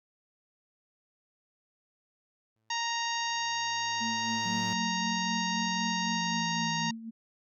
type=tone with exponential growth; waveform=sawtooth; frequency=110.5 Hz; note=A2; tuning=8 cents sharp; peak=-33 dBFS; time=2.56-4.73 s; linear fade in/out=0 ms; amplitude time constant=470 ms
type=harmonic tone; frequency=932.3 Hz; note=A#5; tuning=in tune; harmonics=1 / 2 / 3 / 4 / 5 / 6 / 7; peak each=-33 / -36 / -38 / -39 / -40 / -41 / -41 dBFS; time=2.7-6.91 s; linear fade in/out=5 ms
type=tone with tremolo; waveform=sine; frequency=226.1 Hz; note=A3; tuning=47 cents sharp; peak=-33 dBFS; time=4-7.11 s; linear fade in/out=20 ms; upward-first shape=sine; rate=3.9 Hz; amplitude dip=65%
type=tone with pitch glide; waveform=sine; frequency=184.2 to 165.05 Hz; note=F#3 to E3; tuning=-7 to +2 cents; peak=-35 dBFS; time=4.45-6.91 s; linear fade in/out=10 ms; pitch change=-191 cents; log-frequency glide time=5.96-6.76 s
effects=none